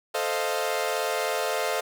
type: chord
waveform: sawtooth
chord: F dominant seventh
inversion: first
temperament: equal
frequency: 440 / 523.3 / 622.3 / 698.5 Hz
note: A4 / C5 / Eb5 / F5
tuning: 0 / 0 / 0 / 0 cents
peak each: -27 dBFS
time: 0.14-1.81 s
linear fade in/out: 10 ms
effects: none